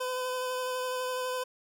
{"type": "tone with vibrato", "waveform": "25% pulse", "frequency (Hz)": 507, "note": "B4", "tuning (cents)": 45, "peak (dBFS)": -27, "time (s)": [0, 1.44], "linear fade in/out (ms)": 10, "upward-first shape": "sine", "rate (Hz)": 12, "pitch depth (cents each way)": 14, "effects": []}